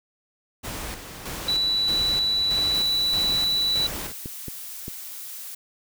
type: noise with tremolo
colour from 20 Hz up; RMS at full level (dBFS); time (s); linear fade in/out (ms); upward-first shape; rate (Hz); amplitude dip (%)
pink; -33; 0.63-4.13; 20; square; 1.6; 50
type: tone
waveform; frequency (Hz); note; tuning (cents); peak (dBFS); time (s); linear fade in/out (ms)
sine; 3951; B7; 0; -20; 1.48-3.87; 5
type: noise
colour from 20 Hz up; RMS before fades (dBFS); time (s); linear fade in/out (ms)
blue; -37; 2.74-5.55; 5
type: clicks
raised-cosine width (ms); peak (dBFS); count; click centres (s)
3; -21; 3; 4.259 / 4.483 / 4.881
effects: none